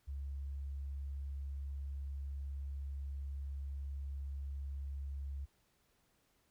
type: tone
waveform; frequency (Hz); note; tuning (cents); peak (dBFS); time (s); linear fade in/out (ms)
sine; 69.3; C#2; 0; -39; 0.07-5.46; 20
effects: pink hiss -75 dBFS RMS until 6.5 s